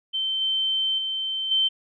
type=tone with level steps; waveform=sine; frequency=3100 Hz; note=G7; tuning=20 cents flat; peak=-23 / -21 / -25 / -18 dBFS; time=0.13-1.69 s; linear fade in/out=20 ms; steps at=0.41 / 0.98 / 1.51 s; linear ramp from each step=5 ms; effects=none